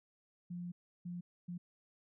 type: tone bursts at uneven times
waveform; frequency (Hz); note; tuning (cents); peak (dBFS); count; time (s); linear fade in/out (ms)
sine; 175.7; F3; +11; -40; 3; 0.5-0.72 / 1.05-1.21 / 1.48-1.58; 10
effects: none